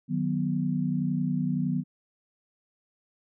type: chord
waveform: sine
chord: B major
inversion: first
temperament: just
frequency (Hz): 154.34 / 185.21 / 246.9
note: D#3 / F#3 / B3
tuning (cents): -14 / +2 / 0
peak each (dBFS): -29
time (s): 0.08-1.84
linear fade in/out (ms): 50
effects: none